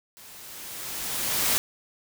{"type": "noise with level ramp", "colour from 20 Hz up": "white", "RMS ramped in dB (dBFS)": [-48, -22], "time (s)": [0.17, 1.58], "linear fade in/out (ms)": 0, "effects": []}